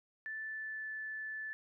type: tone with pitch glide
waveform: sine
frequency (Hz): 1757 to 1745.9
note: A6 to A6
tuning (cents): -3 to -14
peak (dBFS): -39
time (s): 0.26-1.53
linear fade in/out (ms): 0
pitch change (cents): -11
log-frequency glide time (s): 0.44-0.89
effects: none